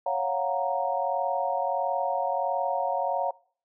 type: chord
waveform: sine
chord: Gb major seventh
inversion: second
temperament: equal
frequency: 554.4 / 698.5 / 740 / 932.3 Hz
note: Db5 / F5 / Gb5 / Bb5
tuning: 0 / 0 / 0 / 0 cents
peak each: -30 dBFS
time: 0.06-3.31 s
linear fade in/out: 5 ms
effects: noise-tail reverb RT60 0.5 s tail -23 dB re dry